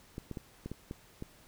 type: clicks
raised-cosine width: 3 ms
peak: -26 dBFS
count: 7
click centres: 0.181 / 0.313 / 0.372 / 0.66 / 0.716 / 0.911 / 1.224 s
effects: pink hiss -60 dBFS RMS until 1.47 s